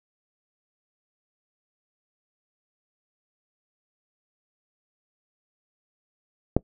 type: click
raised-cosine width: 2 ms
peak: -5 dBFS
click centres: 6.566 s
effects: noise-tail reverb RT60 0.1 s tail -22 dB re dry